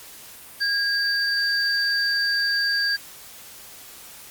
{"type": "tone pair together", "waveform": "sine", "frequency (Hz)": [1631, 4645], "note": ["G#6", "D8"], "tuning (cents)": [-32, -20], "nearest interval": "octave + tritone", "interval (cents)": 1812, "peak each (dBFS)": [-22, -23], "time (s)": [0.6, 2.97], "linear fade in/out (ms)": 20, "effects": ["white hiss -43 dBFS RMS until 4.3 s", "Opus 48 kbps"]}